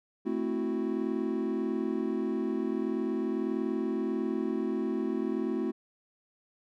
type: chord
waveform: triangle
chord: F# half-diminished seventh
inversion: first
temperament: equal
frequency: 220 / 261.6 / 329.6 / 370 Hz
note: A3 / C4 / E4 / F#4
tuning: 0 / 0 / 0 / 0 cents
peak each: -32 dBFS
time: 0.25-5.72 s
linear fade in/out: 20 ms
effects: none